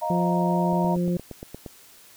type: chord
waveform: sine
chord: Eb suspended second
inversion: none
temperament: just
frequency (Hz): 622.3 / 700 / 933.4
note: Eb5 / F5 / Bb5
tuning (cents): 0 / +4 / +2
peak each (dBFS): -29 / -30 / -27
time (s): 0.01-0.96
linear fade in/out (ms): 20
type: harmonic tone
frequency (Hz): 175.9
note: F3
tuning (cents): +13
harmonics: 1 / 2 / 3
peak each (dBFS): -22 / -29 / -33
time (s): 0.1-1.17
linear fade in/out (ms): 2
type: click train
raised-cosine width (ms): 2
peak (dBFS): -22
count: 9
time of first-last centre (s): 0.73-1.662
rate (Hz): 8.58
effects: white hiss -51 dBFS RMS until 2.16 s